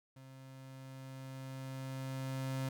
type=tone with level ramp; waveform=35% pulse; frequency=132.7 Hz; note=C3; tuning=25 cents sharp; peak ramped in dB=-51 to -33 dBFS; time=0.16-2.69 s; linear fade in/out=5 ms; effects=none